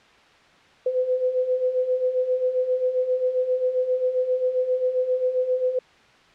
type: beating tone pair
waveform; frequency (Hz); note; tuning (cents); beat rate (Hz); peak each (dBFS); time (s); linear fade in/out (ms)
sine; 502 / 509.5; B4 / C5; +28 / -46; 7.5; -27 / -21; 0.86-5.79; 5
effects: white hiss -53 dBFS RMS until 6.34 s + low-pass 3000 Hz 12 dB/octave